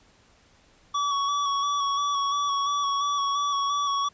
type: tone with vibrato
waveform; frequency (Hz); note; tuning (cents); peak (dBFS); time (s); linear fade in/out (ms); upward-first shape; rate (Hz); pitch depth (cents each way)
square; 1133; C#6; +37; -24; 0.94-4.09; 10; square; 2.9; 22
effects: pink hiss -59 dBFS RMS until 4.13 s + resampled to 16000 Hz